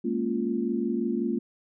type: chord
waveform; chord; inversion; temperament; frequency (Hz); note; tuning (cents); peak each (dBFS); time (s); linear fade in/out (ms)
sine; Bb minor seventh; third; equal; 207.7 / 233.1 / 277.2 / 349.2; Ab3 / Bb3 / Db4 / F4; 0 / 0 / 0 / 0; -32 / -28 / -33 / -30; 0.04-1.39; 10
effects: none